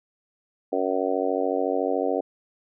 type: harmonic tone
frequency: 93.8 Hz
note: F#2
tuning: 24 cents sharp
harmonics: 3 / 4 / 5 / 6 / 7 / 8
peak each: -29 / -30 / -27 / -29 / -30 / -31 dBFS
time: 0.72-2.21 s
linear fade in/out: 10 ms
effects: none